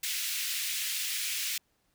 pink high-pass noise, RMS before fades -33 dBFS, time 0.03-1.58 s, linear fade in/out 5 ms, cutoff 2200 Hz, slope 24 dB/octave, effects pink hiss -73 dBFS RMS until 1.94 s

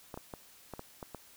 clicks, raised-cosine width 1 ms, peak -27 dBFS, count 7, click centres 0.142 / 0.175 / 0.338 / 0.737 / 0.794 / 1.028 / 1.147 s, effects white hiss -58 dBFS RMS until 1.36 s

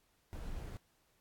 brown noise, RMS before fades -43 dBFS, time 0.33-0.77 s, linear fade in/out 0 ms, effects pink hiss -74 dBFS RMS until 1.2 s + AAC 64 kbps

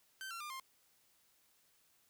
sawtooth tone with pitch steps, 1548 / 1363.3 / 1200.6 / 1057.3 Hz, G6 / F6 / D6 / C6, -22 / -42 / +38 / +18 cents, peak -40 dBFS, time 0.21-0.598 s, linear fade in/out 0 ms, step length 97 ms, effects white hiss -72 dBFS RMS until 2.09 s

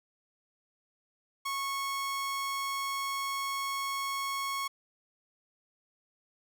sawtooth tone, 1100 Hz, C#6, 14 cents flat, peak -28 dBFS, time 1.45-4.68 s, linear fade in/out 10 ms, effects none

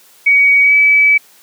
sine tone with pitch glide, 2256 to 2293 Hz, C#7 to D7, +30 to -42 cents, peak -6 dBFS, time 0.26-1.18 s, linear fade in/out 10 ms, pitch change +28 cents, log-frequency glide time 0.63-0.74 s, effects white hiss -46 dBFS RMS until 1.42 s + high-pass 200 Hz 12 dB/octave

